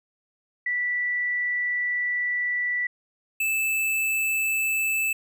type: tone pair in turn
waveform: sine / square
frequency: 1964 / 2629 Hz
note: B6 / E7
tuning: -10 / -5 cents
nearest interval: perfect fourth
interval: 505 cents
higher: second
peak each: -23 dBFS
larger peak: neither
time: 0.66-2.87 / 3.4-5.13 s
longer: first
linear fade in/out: 5 ms
effects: none